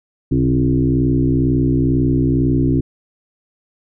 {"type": "tone with frequency modulation", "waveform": "sine", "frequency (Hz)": 204.5, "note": "G#3", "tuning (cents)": -26, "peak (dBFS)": -12, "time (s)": [0.31, 2.81], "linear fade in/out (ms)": 10, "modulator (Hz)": 62.1, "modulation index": 2.2, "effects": []}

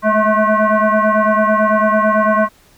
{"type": "tone with frequency modulation", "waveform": "sine", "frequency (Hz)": 220, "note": "A3", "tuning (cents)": 0, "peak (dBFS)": -10, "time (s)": [0.02, 2.49], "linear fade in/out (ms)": 50, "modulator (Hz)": 431, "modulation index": 2.9, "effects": ["pink hiss -50 dBFS RMS until 2.77 s"]}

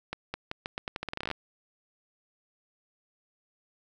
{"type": "accelerating click train", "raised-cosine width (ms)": 0.3, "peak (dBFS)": -17, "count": 18, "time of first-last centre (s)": [0.13, 1.313], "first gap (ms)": 210, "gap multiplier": 0.83, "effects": []}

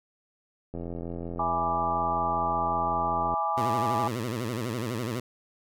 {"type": "click train", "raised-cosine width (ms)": 2, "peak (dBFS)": -23, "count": 223, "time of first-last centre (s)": [0.74, 3.34], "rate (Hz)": 85.4}
{"type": "chord", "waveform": "sine", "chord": "E dominant seventh", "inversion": "none", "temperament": "equal", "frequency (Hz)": [659.3, 830.6, 987.8, 1174.7], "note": ["E5", "G#5", "B5", "D6"], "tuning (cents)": [0, 0, 0, 0], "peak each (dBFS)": [-34, -28, -34, -29], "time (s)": [1.39, 4.08], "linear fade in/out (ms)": 5}
{"type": "tone with vibrato", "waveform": "15% pulse", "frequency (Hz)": 117.1, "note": "A#2", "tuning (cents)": 8, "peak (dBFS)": -23, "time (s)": [3.57, 5.2], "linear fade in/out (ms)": 5, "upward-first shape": "sine", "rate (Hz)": 12, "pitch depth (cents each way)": 160}
{"effects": []}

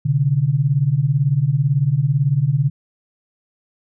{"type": "beating tone pair", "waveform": "sine", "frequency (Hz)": [127.8, 145.8], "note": ["C3", "D3"], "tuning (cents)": [-40, -12], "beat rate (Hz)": 18, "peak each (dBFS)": [-18, -16], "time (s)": [0.05, 2.7], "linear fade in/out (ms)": 10, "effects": []}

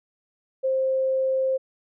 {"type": "tone", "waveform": "sine", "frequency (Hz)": 527, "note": "C5", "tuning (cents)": 12, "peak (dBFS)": -20, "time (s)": [0.63, 1.58], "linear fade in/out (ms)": 20, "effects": []}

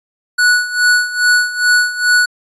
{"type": "tone with tremolo", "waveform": "square", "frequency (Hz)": 1472, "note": "F#6", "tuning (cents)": -9, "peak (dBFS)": -8, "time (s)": [0.38, 2.26], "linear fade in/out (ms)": 10, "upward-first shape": "sine", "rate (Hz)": 2.4, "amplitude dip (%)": 80, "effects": ["resampled to 22050 Hz"]}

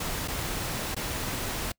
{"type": "noise with dropouts", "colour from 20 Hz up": "pink", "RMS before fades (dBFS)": -32, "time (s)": [0, 1.72], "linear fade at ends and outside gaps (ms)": 5, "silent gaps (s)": [[0.277, 0.281], [0.947, 0.964]], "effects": ["noise-tail reverb RT60 0.1 s tail -25 dB re dry"]}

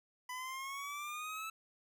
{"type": "exponential sweep", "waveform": "25% pulse", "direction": "up", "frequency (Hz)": [995, 1318.5], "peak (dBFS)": -37, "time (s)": [0.29, 1.5], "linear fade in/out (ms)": 5, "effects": []}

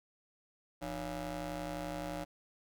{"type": "ring-modulated tone", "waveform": "20% pulse", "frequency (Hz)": 131.4, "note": "C3", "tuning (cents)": 8, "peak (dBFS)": -30, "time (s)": [0.81, 2.25], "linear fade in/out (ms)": 20, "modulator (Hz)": 434, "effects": []}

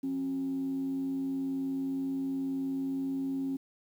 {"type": "tone with frequency modulation", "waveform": "sine", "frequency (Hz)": 270, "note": "C#4", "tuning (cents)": -45, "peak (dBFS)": -29, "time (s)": [0.03, 3.57], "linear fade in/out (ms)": 10, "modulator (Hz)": 101, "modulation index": 0.26, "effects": ["tanh soft clip ceiling -26 dBFS", "10-bit"]}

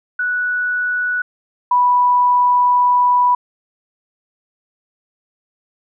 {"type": "tone pair in turn", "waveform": "sine", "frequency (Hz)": [1475, 984.4], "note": ["F#6", "B5"], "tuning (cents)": [-6, -6], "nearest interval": "perfect fifth", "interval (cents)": 700, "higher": "first", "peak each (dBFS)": [-16, -10], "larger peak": "second", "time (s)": [[0.19, 1.22], [1.71, 3.35]], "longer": "second", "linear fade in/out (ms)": 5, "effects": []}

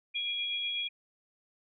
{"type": "tone with tremolo", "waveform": "sine", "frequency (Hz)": 2400, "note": "D7", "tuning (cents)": 37, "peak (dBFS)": -34, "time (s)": [0.14, 0.89], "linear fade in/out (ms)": 10, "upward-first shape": "sine", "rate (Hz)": 8.1, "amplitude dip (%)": 65}
{"type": "tone", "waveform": "sine", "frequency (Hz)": 3322, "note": "G#7", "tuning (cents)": 0, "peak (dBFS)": -32, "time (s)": [0.15, 0.88], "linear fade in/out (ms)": 10}
{"effects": []}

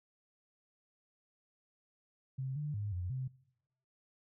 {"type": "tone with pitch steps", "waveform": "sine", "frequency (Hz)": [132.4, 148.5, 103.2, 89.5, 130.2], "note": ["C3", "D3", "G#2", "F2", "C3"], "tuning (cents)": [21, 20, -10, 43, -8], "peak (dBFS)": -35, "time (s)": [2.38, 3.28], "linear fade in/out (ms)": 10, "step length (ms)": 180, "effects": ["noise-tail reverb RT60 0.9 s tail -23 dB re dry"]}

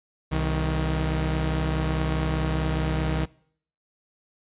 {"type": "tone pair together", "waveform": "sawtooth", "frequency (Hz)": [64.8, 157.45], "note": ["C2", "D#3"], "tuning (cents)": [-16, 21], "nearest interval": "octave + minor third", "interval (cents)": 1537, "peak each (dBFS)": -22, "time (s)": [0.31, 3.26], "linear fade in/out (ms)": 20, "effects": ["noise-tail reverb RT60 0.6 s tail -23 dB re dry", "resampled to 8000 Hz"]}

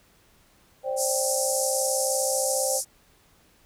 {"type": "chord", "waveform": "sine", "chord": "C suspended second", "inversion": "none", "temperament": "equal with one note detuned", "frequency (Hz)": [527.5, 587.3, 784], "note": ["C5", "D5", "G5"], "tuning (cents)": [14, 0, 0], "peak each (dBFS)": [-27, -32, -33], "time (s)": [0.83, 2.81], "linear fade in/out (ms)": 50}
{"type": "band-pass noise", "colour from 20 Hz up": "white", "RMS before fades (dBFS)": -28, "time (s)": [0.96, 2.85], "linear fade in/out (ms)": 50, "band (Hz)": [5300, 11000], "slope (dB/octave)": 48}
{"effects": ["pink hiss -60 dBFS RMS until 3.65 s"]}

